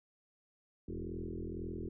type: tone with frequency modulation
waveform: sine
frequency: 207.7 Hz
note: G#3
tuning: in tune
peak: -38 dBFS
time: 0.88-1.89 s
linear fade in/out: 5 ms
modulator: 42 Hz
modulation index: 4.6
effects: none